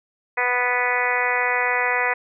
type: harmonic tone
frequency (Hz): 246.9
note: B3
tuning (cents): 0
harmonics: 2 / 3 / 4 / 5 / 6 / 7 / 8 / 9 / 10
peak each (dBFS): -28 / -28 / -26 / -31 / -29 / -28 / -23 / -30 / -30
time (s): 0.37-2.14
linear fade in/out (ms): 10
effects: none